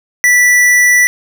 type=tone with hard clipping; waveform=triangle; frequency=1966 Hz; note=B6; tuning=8 cents flat; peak=-7 dBFS; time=0.24-1.07 s; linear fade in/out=0 ms; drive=18 dB; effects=none